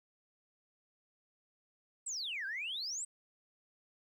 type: exponential two-way sweep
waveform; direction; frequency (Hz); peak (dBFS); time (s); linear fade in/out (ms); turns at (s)
sine; down then up; 8300 to 1525 to 8300; -36; 2.06-3.05; 10; 2.46
effects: tanh soft clip ceiling -32 dBFS + 12-bit